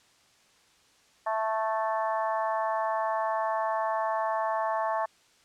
harmonic tone, 220 Hz, A3, in tune, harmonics 3 / 4 / 5 / 6 / 7 / 8, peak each -30 / -30 / -32 / -45 / -46 / -40 dBFS, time 1.26-5.06 s, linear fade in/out 10 ms, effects white hiss -62 dBFS RMS until 5.44 s + low-pass 7000 Hz 12 dB/octave

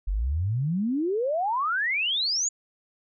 sine exponential sweep, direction up, 43 to 7040 Hz, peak -23 dBFS, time 0.07-2.49 s, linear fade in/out 10 ms, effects none

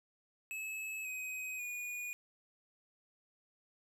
square tone with pitch steps, 2590 / 2519 / 2450 Hz, E7 / D#7 / D#7, -31 / +21 / -27 cents, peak -40 dBFS, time 0.51-2.13 s, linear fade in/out 0 ms, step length 540 ms, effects none

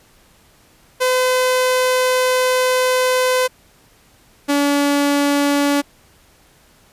sawtooth tone pair in turn, 509 / 285.7 Hz, C5 / D4, -48 / -48 cents, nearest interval minor seventh, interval 1000 cents, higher first, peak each -10 dBFS, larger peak neither, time 1-3.48 / 4.48-5.82 s, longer first, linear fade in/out 20 ms, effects pink hiss -52 dBFS RMS until 6.92 s + resampled to 32000 Hz

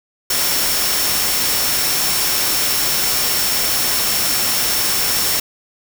sine tone in noise, 5440 Hz, F8, 46 cents flat, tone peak -23 dBFS, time 0.3-5.4 s, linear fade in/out 5 ms, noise white, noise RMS -18 dBFS, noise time 0.3-5.4 s, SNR -8 dB, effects none

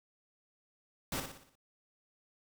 pink noise with echo, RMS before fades -36 dBFS, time 1.12-1.2 s, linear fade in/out 2 ms, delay 59 ms, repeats 6, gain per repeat -6 dB, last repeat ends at 1.554 s, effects none

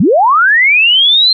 sine linear sweep, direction up, 141.4 to 4186 Hz, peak -5 dBFS, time 0-1.33 s, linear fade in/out 5 ms, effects none

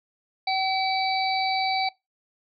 harmonic tone with a mistuned harmonic, 764 Hz, G5, 45 cents flat, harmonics 1 / 3 / 5 / 6, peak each -24 / -29 / -31 / -32 dBFS, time 0.47-1.89 s, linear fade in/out 5 ms, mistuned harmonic 5, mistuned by +59 cents, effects noise-tail reverb RT60 0.2 s tail -21 dB re dry

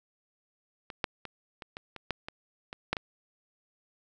clicks, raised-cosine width 0.3 ms, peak -24 / -11 / -23 / -25 / -23 / -25 / -14 / -22 / -23 / -11 / -17 dBFS, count 11, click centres 0.902 / 1.042 / 1.253 / 1.622 / 1.769 / 1.963 / 2.107 / 2.285 / 2.729 / 2.93 / 2.968 s, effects none

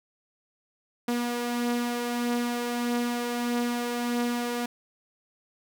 sawtooth beating tone pair, 239.1 / 240.7 Hz, A#3 / B3, +44 / -44 cents, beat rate 1.6 Hz, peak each -31 / -23 dBFS, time 1.08-4.66 s, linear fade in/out 5 ms, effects none

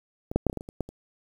clicks, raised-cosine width 2 ms, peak -19 / -7 / -8 / -15 / -23 / -18 / -25 / -26 / -14 / -28 dBFS, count 10, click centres 0.315 / 0.36 / 0.467 / 0.498 / 0.529 / 0.573 / 0.609 / 0.689 / 0.807 / 0.89 s, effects 8-bit

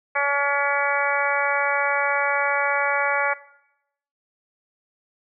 harmonic tone, 283.4 Hz, C#4, 38 cents sharp, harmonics 2 / 3 / 4 / 5 / 6 / 7 / 8, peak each -27 / -27 / -27 / -27 / -27 / -27 / -27 dBFS, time 0.15-3.34 s, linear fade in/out 10 ms, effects noise-tail reverb RT60 0.8 s tail -18 dB re dry

